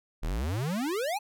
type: exponential sweep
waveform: square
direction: up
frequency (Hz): 34.65 to 880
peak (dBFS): -29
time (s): 0.22-1.19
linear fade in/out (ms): 20
effects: none